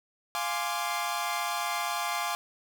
sawtooth chord, D half-diminished seventh, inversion first, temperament equal, 698.5 / 830.6 / 1046.5 / 1174.7 Hz, F5 / Ab5 / C6 / D6, 0 / 0 / 0 / 0 cents, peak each -31 dBFS, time 0.35-2.35 s, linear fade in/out 0 ms, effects none

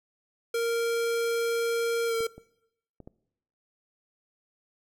square tone with pitch glide, 464.5 to 456 Hz, A#4 to A#4, -6 to -38 cents, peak -26 dBFS, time 0.54-2.27 s, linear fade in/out 5 ms, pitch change -32 cents, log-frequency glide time 2.07-2.14 s
clicks, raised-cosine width 2 ms, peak -29 / -31 / -32 / -30 dBFS, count 4, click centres 2.206 / 2.38 / 3.003 / 3.075 s
effects noise-tail reverb RT60 0.8 s tail -21 dB re dry

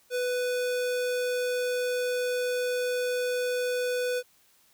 square tone, 496.2 Hz, B4, 8 cents sharp, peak -27 dBFS, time 0.1-4.23 s, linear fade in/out 50 ms, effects white hiss -63 dBFS RMS until 4.73 s

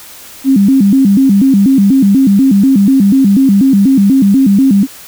sine tone with vibrato, 231.1 Hz, A#3, 15 cents flat, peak -4 dBFS, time 0.44-4.87 s, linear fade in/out 50 ms, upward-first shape square, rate 4.1 Hz, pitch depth 260 cents each way, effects white hiss -33 dBFS RMS until 5.07 s

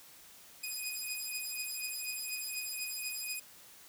10% pulse beating tone pair, 2489 / 2493.1 Hz, D#7 / D#7, 0 / +3 cents, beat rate 4.1 Hz, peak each -31 dBFS, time 0.63-3.4 s, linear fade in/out 10 ms, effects white hiss -56 dBFS RMS until 3.88 s

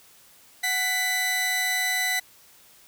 sawtooth tone pair together, 745.4 / 1990 Hz, F#5 / B6, +13 / +13 cents, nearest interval octave + perfect fourth, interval 1700 cents, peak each -28 / -20 dBFS, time 0.63-2.2 s, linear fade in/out 10 ms, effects white hiss -54 dBFS RMS until 2.87 s

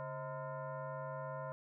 sine tone with frequency modulation, 246.9 Hz, B3, in tune, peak -40 dBFS, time 0-1.52 s, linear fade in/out 0 ms, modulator 388 Hz, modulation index 2.5, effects none

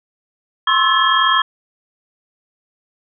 sine tone cluster, 1046 / 1086 / 1315 / 1721 / 3236 Hz, C6 / C#6 / E6 / A6 / G#7, -1 / -36 / -5 / -39 / -46 cents, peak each -18 dBFS, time 0.67-1.42 s, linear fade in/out 5 ms, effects none

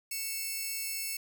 5% pulse tone pair together, 2199 / 2650 Hz, C#7 / E7, -14 / +9 cents, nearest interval minor third, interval 323 cents, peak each -27 dBFS, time 0.11-1.17 s, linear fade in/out 5 ms, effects none

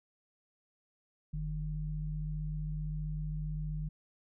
sine tone pair together, 46.06 / 153.6 Hz, F#1 / D#3, -7 / -22 cents, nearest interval octave + major sixth, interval 2085 cents, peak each -37 / -36 dBFS, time 1.33-3.89 s, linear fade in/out 10 ms, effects none

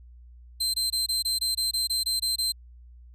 sawtooth tone bursts, 4113 Hz, C8, 30 cents flat, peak -21 dBFS, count 12, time 0.6-2.522 s, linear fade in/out 10 ms, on 140 ms, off 22 ms, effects added 60 Hz sine -46 dBFS peak until 3.14 s + resampled to 32000 Hz

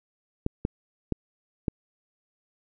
clicks, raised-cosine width 3 ms, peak -12 dBFS, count 4, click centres 0.464 / 0.651 / 1.123 / 1.682 s, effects none

